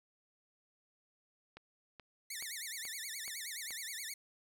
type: click train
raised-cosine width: 0.3 ms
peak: -34 dBFS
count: 6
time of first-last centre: 1.57-3.707 s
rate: 2.34 Hz
type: tone with vibrato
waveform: 10% pulse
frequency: 1988 Hz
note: B6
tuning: 11 cents sharp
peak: -32 dBFS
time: 2.3-4.14 s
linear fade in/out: 5 ms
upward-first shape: sine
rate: 9.5 Hz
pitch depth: 230 cents each way
effects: none